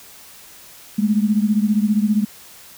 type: beating tone pair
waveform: sine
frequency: 206.7 / 221.7 Hz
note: G#3 / A3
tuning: -8 / +13 cents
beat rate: 15 Hz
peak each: -16 / -19 dBFS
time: 0.98-2.25 s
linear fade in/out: 10 ms
effects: white hiss -43 dBFS RMS until 2.77 s